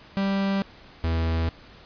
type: tone pair in turn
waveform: 45% pulse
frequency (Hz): 196 / 81.98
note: G3 / E2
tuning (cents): 0 / -9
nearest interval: octave + minor third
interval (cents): 1509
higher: first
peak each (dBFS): -22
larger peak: neither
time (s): 0.17-0.62 / 1.04-1.49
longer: neither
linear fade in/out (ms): 0
effects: pink hiss -49 dBFS RMS until 1.85 s + resampled to 11025 Hz